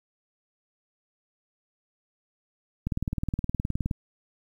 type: click train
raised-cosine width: 5 ms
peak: -15 dBFS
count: 21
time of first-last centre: 2.87-3.912 s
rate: 19.2 Hz
effects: 9-bit